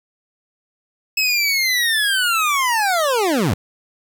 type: linear sweep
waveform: 25% pulse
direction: down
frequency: 2600 to 72.3 Hz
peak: -12 dBFS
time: 1.17-3.54 s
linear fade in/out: 5 ms
effects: 9-bit